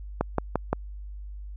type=click train; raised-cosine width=1 ms; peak=-9 dBFS; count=4; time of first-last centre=0.21-0.73 s; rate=5.77 Hz; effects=added 50 Hz sine -36 dBFS peak until 1.56 s